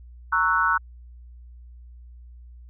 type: chord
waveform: sine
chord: F# dominant seventh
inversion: first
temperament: equal with one note detuned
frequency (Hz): 925.4 / 1108.7 / 1318.5 / 1480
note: A#5 / C#6 / E6 / F#6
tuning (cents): -13 / 0 / 0 / 0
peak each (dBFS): -27 / -25 / -23 / -22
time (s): 0.32-0.78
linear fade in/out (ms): 10
effects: added 60 Hz sine -42 dBFS peak until 2.69 s